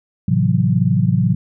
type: chord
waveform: sine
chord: F# half-diminished seventh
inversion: first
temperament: just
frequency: 111 / 133.2 / 166.5 / 185 Hz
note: A2 / C3 / E3 / F#3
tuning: +16 / +31 / +18 / 0 cents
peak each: -18 dBFS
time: 0.28-1.35 s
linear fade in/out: 5 ms
effects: none